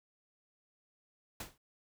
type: noise with exponential decay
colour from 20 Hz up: pink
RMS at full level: -38 dBFS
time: 1.4-1.58 s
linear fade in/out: 5 ms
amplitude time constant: 38 ms
effects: none